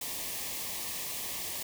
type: band-stop noise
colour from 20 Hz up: white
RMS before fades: -37 dBFS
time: 0.01-1.63 s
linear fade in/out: 5 ms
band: 1200 to 1700 Hz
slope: 96 dB/octave
effects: none